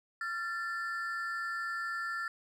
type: ring-modulated tone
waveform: triangle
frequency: 1568 Hz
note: G6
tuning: in tune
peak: -29 dBFS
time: 0.21-2.28 s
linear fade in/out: 2 ms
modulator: 196 Hz
effects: none